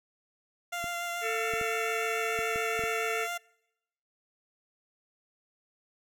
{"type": "tone with vibrato", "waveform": "15% pulse", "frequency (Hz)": 693, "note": "F5", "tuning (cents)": -14, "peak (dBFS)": -26, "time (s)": [0.72, 3.38], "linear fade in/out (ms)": 10, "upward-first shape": "sine", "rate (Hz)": 7, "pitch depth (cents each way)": 13}
{"type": "clicks", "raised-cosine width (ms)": 3, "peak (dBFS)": -29, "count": 7, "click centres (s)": [0.842, 1.537, 1.613, 2.39, 2.559, 2.793, 2.838]}
{"type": "harmonic tone", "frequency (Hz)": 446.3, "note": "A4", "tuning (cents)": 25, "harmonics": [1, 3, 4, 5, 6], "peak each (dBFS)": [-33, -38, -39, -37, -38], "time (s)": [1.21, 3.28], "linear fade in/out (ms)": 50}
{"effects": ["noise-tail reverb RT60 0.9 s tail -26 dB re dry"]}